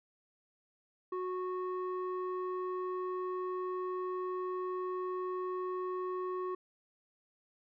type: tone with low-pass filter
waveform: square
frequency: 367.3 Hz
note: F#4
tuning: 13 cents flat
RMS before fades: -37 dBFS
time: 1.12-6.55 s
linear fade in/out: 5 ms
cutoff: 1000 Hz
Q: 2.4
effects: none